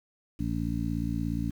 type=harmonic tone; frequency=57 Hz; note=A#1; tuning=38 cents flat; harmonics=1 / 2 / 3 / 4 / 5; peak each=-34 / -34 / -34 / -34 / -34 dBFS; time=0.39-1.51 s; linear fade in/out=10 ms; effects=9-bit